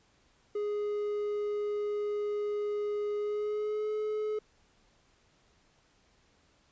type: tone with pitch glide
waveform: triangle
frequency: 415.3 to 427.2 Hz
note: G#4 to G#4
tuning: 0 to +49 cents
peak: -28 dBFS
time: 0.55-4.39 s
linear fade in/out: 5 ms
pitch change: +49 cents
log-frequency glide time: 3.17-3.91 s
effects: pink hiss -67 dBFS RMS until 6.71 s + resampled to 16000 Hz